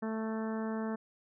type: harmonic tone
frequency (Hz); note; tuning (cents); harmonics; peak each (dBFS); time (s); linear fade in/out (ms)
220.8; A3; +6; 1 / 2 / 3 / 4 / 5 / 6 / 7 / 8; -34 / -40 / -44 / -46 / -48 / -50 / -51 / -52; 0.02-0.96; 10
effects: none